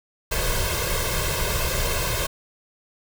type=noise with comb filter; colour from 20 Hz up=pink; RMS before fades=-24 dBFS; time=0.31-2.27 s; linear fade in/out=10 ms; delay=1.9 ms; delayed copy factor=+0.9; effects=none